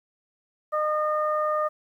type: harmonic tone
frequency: 610 Hz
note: D#5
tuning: 34 cents flat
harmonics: 1 / 2 / 3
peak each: -25 / -25 / -40 dBFS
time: 0.72-1.69 s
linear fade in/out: 20 ms
effects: 10-bit